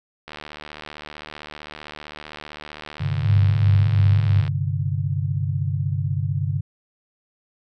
click train, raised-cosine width 0.3 ms, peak -19 dBFS, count 318, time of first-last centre 0.28-4.479 s, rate 75.5 Hz
sine chord, G suspended fourth, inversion none, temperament equal, 98 / 130.81 / 146.83 Hz, G2 / C3 / D3, 0 / 0 / 0 cents, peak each -24 / -26 / -25 dBFS, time 3-6.61 s, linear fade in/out 10 ms
sine tone with vibrato, 100.9 Hz, G#2, 49 cents flat, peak -15 dBFS, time 3.22-4.42 s, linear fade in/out 20 ms, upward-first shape sine, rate 3.3 Hz, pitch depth 28 cents each way
effects none

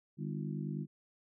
harmonic tone with a mistuned harmonic, 50 Hz, G1, 35 cents sharp, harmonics 3 / 4 / 5 / 6 / 7, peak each -38 / -40 / -46 / -48 / -49 dBFS, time 0.17-0.87 s, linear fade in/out 50 ms, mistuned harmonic 6, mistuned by +65 cents, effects none

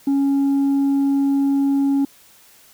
sine tone, 277.2 Hz, C#4, in tune, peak -12 dBFS, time 0.07-2.05 s, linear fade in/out 5 ms, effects tanh soft clip ceiling -14 dBFS + white hiss -50 dBFS RMS until 2.73 s

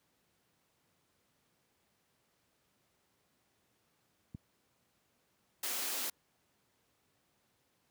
click, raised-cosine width 5 ms, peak -29 dBFS, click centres 4.348 s
white high-pass noise, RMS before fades -37 dBFS, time 5.63-6.1 s, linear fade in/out 5 ms, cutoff 210 Hz, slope 48 dB/octave
effects pink hiss -75 dBFS RMS until 7.9 s + high-pass 100 Hz 12 dB/octave

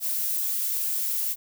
violet noise, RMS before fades -27 dBFS, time 0-1.36 s, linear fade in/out 50 ms, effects none

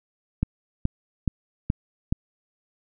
click train, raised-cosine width 5 ms, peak -9 dBFS, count 5, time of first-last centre 0.43-2.125 s, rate 2.36 Hz, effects none

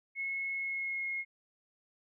sine tone with pitch glide, 2181 to 2156 Hz, C#7 to C#7, -29 to -49 cents, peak -33 dBFS, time 0.15-1.25 s, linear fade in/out 50 ms, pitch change -20 cents, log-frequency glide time 0.52-1.08 s, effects none

